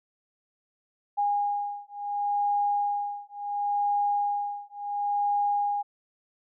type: beating tone pair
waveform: sine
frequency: 817 / 817.71 Hz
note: G#5 / G#5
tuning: -29 / -27 cents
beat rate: 0.71 Hz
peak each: -28 dBFS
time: 1.17-5.83 s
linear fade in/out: 20 ms
effects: none